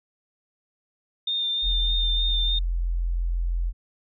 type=tone with vibrato; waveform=sine; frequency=3621 Hz; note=A7; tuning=49 cents sharp; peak=-23 dBFS; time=1.27-2.59 s; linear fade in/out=5 ms; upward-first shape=sine; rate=3.3 Hz; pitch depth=16 cents each way
type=tone; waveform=sine; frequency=43 Hz; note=F1; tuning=26 cents flat; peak=-22 dBFS; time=1.62-3.73 s; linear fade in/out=50 ms
effects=none